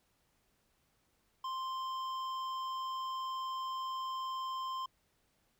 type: tone with hard clipping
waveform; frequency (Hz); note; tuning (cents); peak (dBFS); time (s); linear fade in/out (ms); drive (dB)
triangle; 1046.5; C6; 0; -38; 1.44-4.86; 5; 13
effects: pink hiss -75 dBFS RMS until 5.59 s